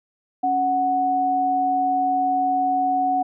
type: tone pair together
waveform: sine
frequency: 277.2 / 740 Hz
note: C#4 / F#5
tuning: 0 / 0 cents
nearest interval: octave + perfect fourth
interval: 1700 cents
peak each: -27 / -18 dBFS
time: 0.43-3.23 s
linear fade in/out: 10 ms
effects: none